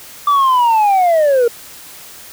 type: linear sweep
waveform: sine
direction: down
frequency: 1174 to 458.3 Hz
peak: -6 dBFS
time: 0.27-1.48 s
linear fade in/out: 5 ms
effects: tanh soft clip ceiling -8 dBFS + white hiss -36 dBFS RMS until 2.32 s